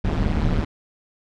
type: noise with amplitude modulation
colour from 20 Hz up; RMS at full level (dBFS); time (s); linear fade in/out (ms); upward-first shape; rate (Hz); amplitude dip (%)
brown; -17; 0.04-0.65; 10; sine; 154; 95
effects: low-pass 4000 Hz 12 dB/octave